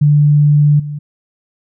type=tone with level steps; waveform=sine; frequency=147.3 Hz; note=D3; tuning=6 cents sharp; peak=-6 / -20 dBFS; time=0.01-0.99 s; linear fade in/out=10 ms; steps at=0.79 s; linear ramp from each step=10 ms; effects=none